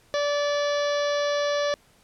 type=harmonic tone with a mistuned harmonic; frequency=580 Hz; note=D5; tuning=22 cents flat; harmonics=1 / 2 / 3 / 4 / 5 / 6 / 7 / 8 / 9 / 10; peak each=-23 / -32 / -33 / -41 / -42 / -37 / -39 / -43 / -43 / -42 dBFS; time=0.14-1.74 s; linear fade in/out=0 ms; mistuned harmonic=6; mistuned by=-15 cents; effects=pink hiss -59 dBFS RMS until 2.03 s + low-pass 12000 Hz 12 dB/octave